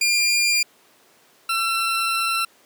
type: tone pair in turn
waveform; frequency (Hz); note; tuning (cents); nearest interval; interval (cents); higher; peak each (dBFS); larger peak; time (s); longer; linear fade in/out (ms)
20% pulse; 2401 / 1347.5; D7 / E6; +38 / +38; minor seventh; 1000; first; -12 / -15; first; 0.01-0.63 / 1.49-2.45; second; 5
effects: pink hiss -55 dBFS RMS until 2.65 s + high-pass 300 Hz 12 dB/octave